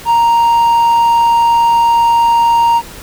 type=tone; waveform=triangle; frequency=932.3 Hz; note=A#5; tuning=in tune; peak=-5 dBFS; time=0.05-2.82 s; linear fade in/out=50 ms; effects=pink hiss -32 dBFS RMS until 3.02 s